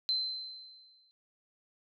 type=tone with exponential decay; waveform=sine; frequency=4083 Hz; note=C8; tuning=43 cents flat; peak=-26 dBFS; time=0.09-1.11 s; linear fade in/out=0 ms; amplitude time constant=220 ms; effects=none